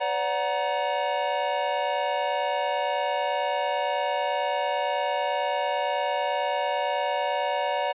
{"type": "tone cluster", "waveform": "square", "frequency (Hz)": [508, 577, 740, 941], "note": ["B4", "D5", "F#5", "A#5"], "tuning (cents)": [49, -31, 0, 16], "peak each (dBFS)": [-35, -29, -30, -30], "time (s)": [0, 7.93], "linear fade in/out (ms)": 20, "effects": ["resampled to 8000 Hz"]}